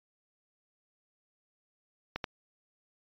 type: clicks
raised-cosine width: 0.3 ms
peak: -17 dBFS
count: 2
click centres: 2.16 / 2.242 s
effects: resampled to 11025 Hz